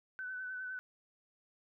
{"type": "tone with vibrato", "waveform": "sine", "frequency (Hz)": 1510, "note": "F#6", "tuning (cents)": 35, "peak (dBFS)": -39, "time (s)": [0.19, 0.79], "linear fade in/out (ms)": 0, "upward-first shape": "sine", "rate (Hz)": 9.8, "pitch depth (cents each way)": 28, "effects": []}